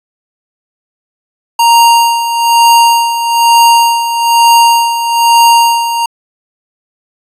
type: tone with tremolo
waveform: square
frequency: 932.3 Hz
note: A#5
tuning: in tune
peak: -3 dBFS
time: 1.59-6.06 s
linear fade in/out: 5 ms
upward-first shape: sine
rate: 1.1 Hz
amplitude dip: 65%
effects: resampled to 32000 Hz